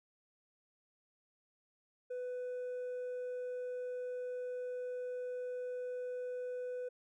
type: tone with hard clipping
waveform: triangle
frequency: 498.1 Hz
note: B4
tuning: 15 cents sharp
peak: -37 dBFS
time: 2.1-6.89 s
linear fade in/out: 10 ms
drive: 1 dB
effects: none